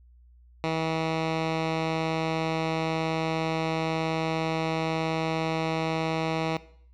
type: tone with low-pass filter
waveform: 10% pulse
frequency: 161 Hz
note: E3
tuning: 41 cents flat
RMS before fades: -28 dBFS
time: 0.64-6.57 s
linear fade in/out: 0 ms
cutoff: 3700 Hz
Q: 1.1
effects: noise-tail reverb RT60 0.6 s tail -18 dB re dry + added 60 Hz sine -52 dBFS peak until 6.93 s